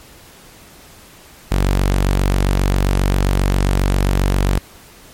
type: tone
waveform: sawtooth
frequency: 47.47 Hz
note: F#1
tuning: 45 cents sharp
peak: -9 dBFS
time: 1.51-4.59 s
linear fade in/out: 10 ms
effects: pink hiss -43 dBFS RMS until 5.13 s + MP3 64 kbps